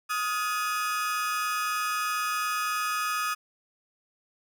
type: tone cluster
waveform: 35% pulse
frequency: 1251 / 1428 / 1706 Hz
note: D#6 / F6 / G#6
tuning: +9 / +38 / +46 cents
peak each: -26 / -35 / -35 dBFS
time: 0.09-3.35 s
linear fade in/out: 20 ms
effects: none